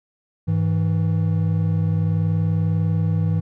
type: tone pair together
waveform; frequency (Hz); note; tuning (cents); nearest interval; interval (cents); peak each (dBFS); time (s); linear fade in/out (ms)
triangle; 101.57 / 162.1; G#2 / E3; -38 / -29; minor sixth; 809; -18; 0.47-3.41; 20
effects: none